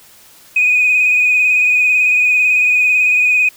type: tone with vibrato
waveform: sine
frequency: 2489 Hz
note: D#7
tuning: in tune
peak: -8 dBFS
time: 0.56-3.49 s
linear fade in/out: 5 ms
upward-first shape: sine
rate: 18 Hz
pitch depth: 31 cents each way
effects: tanh soft clip ceiling -5 dBFS + white hiss -44 dBFS RMS until 3.56 s